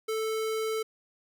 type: tone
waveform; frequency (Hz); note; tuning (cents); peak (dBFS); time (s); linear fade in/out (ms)
square; 440; A4; 0; -29; 0.08-0.83; 10
effects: none